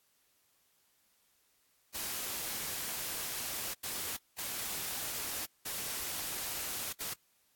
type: noise bursts at uneven times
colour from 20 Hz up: white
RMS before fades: -38 dBFS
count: 5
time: 1.94-3.74 / 3.83-4.17 / 4.38-5.46 / 5.65-6.93 / 7-7.14 s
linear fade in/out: 10 ms
effects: white hiss -72 dBFS RMS until 7.55 s + AAC 64 kbps